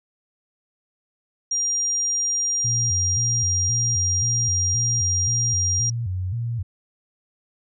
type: tone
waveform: sine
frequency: 5700 Hz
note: F8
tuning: 34 cents sharp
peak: -20 dBFS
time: 1.51-5.9 s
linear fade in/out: 5 ms
type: tone with vibrato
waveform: sine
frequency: 104.1 Hz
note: G#2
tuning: 5 cents sharp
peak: -23 dBFS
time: 2.64-6.63 s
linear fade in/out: 10 ms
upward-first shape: square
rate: 1.9 Hz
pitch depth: 210 cents each way
effects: none